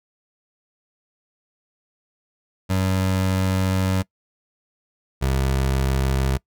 25% pulse tone pair in turn, 94.2 / 66.61 Hz, F#2 / C2, +32 / +32 cents, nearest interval tritone, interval 600 cents, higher first, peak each -15 dBFS, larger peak neither, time 2.69-4.03 / 5.21-6.38 s, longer first, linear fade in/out 20 ms, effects noise-tail reverb RT60 0.1 s tail -23 dB re dry

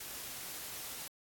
white noise, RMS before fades -44 dBFS, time 0-1.08 s, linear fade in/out 5 ms, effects AAC 64 kbps

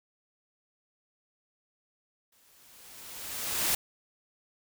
white noise with exponential growth, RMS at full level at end -26 dBFS, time 2.32-3.75 s, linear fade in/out 5 ms, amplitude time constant 310 ms, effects none

